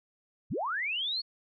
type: linear sweep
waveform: sine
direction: up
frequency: 53.5 to 4435 Hz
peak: -29 dBFS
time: 0.5-1.22 s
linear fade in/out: 20 ms
effects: MP3 64 kbps